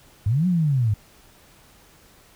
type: linear two-way sweep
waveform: sine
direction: up then down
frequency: 92.5 to 187 to 99 Hz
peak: -17 dBFS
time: 0.26-0.94 s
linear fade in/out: 5 ms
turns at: 0.47 s
effects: pink hiss -53 dBFS RMS until 2.35 s